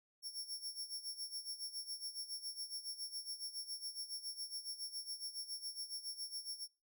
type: tone with tremolo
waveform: sawtooth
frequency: 5470 Hz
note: F8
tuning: 37 cents flat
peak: -38 dBFS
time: 0.22-6.68 s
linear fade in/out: 50 ms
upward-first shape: sine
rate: 7.2 Hz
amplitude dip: 80%
effects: noise-tail reverb RT60 0.4 s tail -26 dB re dry